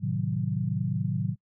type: chord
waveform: sine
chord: A diminished seventh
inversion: none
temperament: equal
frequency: 110 / 130.81 / 155.56 / 185 Hz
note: A2 / C3 / Eb3 / Gb3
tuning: 0 / 0 / 0 / 0 cents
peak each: -31 dBFS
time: 0-1.36 s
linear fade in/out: 50 ms
effects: noise-tail reverb RT60 0.1 s tail -26 dB re dry